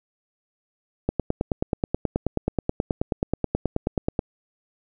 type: click train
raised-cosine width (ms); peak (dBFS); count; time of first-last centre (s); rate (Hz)
2; -8; 30; 1.09-4.192; 9.35
effects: none